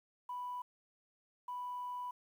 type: tone bursts at uneven times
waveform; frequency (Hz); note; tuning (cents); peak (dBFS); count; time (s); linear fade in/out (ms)
sine; 987.8; B5; 0; -38; 2; 0.29-0.62 / 1.48-2.11; 5
effects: tanh soft clip ceiling -35 dBFS + 11-bit